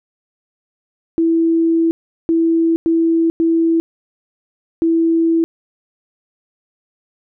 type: tone bursts at uneven times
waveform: sine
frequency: 329.6 Hz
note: E4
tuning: in tune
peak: -11 dBFS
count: 5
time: 1.18-1.91 / 2.29-2.76 / 2.86-3.3 / 3.4-3.8 / 4.82-5.44 s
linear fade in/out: 0 ms
effects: none